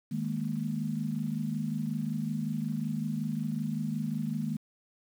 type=chord; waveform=sine; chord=D# suspended fourth; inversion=none; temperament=equal; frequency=155.56 / 207.7 / 233.1 Hz; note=D#3 / G#3 / A#3; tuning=0 / 0 / 0 cents; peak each=-34 dBFS; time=0.11-4.57 s; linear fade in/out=10 ms; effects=9-bit